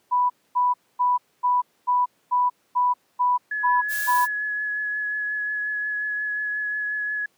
sine tone bursts, 987.8 Hz, B5, in tune, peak -17 dBFS, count 10, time 0.11-4.26 s, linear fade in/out 20 ms, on 190 ms, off 250 ms
sine tone with vibrato, 1694 Hz, G#6, 34 cents sharp, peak -24 dBFS, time 3.51-7.26 s, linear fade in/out 5 ms, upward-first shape triangle, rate 5.6 Hz, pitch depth 17 cents each way
blue noise, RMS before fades -32 dBFS, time 3.88-4.28 s, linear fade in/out 50 ms
effects pink hiss -65 dBFS RMS until 7.37 s + high-pass 200 Hz 12 dB/octave

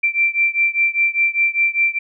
sine beating tone pair, 2349 / 2354 Hz, D7 / D7, 0 / +3 cents, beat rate 5 Hz, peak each -17 / -18 dBFS, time 0.03-1.99 s, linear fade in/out 10 ms, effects none

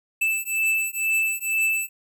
square beating tone pair, 2637 / 2639.1 Hz, E7 / E7, 0 / +1 cents, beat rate 2.1 Hz, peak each -25 dBFS, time 0.21-1.89 s, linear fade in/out 10 ms, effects none

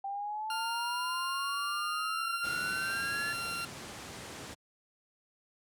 sine exponential sweep, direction up, 784 to 1737 Hz, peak -34 dBFS, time 0.04-3.33 s, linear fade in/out 5 ms
20% pulse tone with pitch glide, 1400 to 1379.1 Hz, F6 to F6, +4 to -22 cents, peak -30 dBFS, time 0.5-3.65 s, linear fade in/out 2 ms, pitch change -26 cents, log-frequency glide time 1.76-2.61 s
pink low-pass noise, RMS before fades -44 dBFS, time 2.43-4.55 s, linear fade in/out 20 ms, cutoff 10000 Hz, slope 24 dB/octave
effects high-pass 100 Hz 12 dB/octave

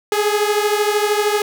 sawtooth beating tone pair, 413.5 / 426.5 Hz, G#4 / G#4, -8 / +46 cents, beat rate 13 Hz, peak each -13 / -16 dBFS, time 0.12-1.42 s, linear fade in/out 2 ms, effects none

